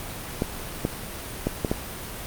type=clicks; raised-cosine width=2 ms; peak=-9 dBFS; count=5; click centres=0.421 / 0.851 / 1.47 / 1.648 / 1.715 s; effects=pink hiss -35 dBFS RMS until 2.26 s + Opus 32 kbps